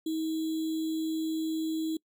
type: tone with sample-and-hold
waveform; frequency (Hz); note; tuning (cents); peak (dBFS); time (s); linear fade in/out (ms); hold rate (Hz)
sine; 318.8; D#4; +42; -28; 0.06-1.97; 5; 3675
effects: noise-tail reverb RT60 0.1 s tail -24 dB re dry